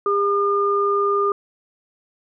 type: tone pair together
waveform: sine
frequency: 403.4 / 1210.2 Hz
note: G4 / D#6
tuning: +50 / -48 cents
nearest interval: octave + perfect fifth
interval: 1902 cents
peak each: -19 dBFS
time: 0.06-1.32 s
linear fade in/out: 2 ms
effects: none